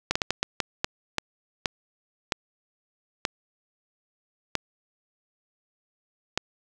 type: slowing click train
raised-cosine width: 0.2 ms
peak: -6 dBFS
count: 13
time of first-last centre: 0.11-6.376 s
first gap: 45 ms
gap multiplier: 1.4
effects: none